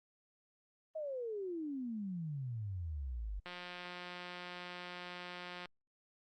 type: exponential sweep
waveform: sine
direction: down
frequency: 646 to 46.39 Hz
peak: -38 dBFS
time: 0.95-3.4 s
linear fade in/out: 10 ms
type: click train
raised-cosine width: 0.3 ms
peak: -30 dBFS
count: 392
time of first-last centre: 3.46-5.657 s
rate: 178 Hz
effects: Opus 24 kbps